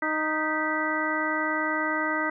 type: harmonic tone with a mistuned harmonic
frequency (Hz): 310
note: D#4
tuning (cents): -6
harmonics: 1 / 2 / 3 / 4 / 5 / 6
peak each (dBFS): -31 / -33 / -33 / -31 / -31 / -30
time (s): 0.02-2.3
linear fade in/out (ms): 5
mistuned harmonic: 6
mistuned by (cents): +92
effects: none